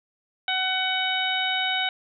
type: harmonic tone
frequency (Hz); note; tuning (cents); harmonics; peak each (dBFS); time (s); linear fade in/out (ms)
750; F#5; +23; 1 / 2 / 3 / 4 / 5; -29 / -29 / -29 / -29 / -29; 0.48-1.89; 2
effects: none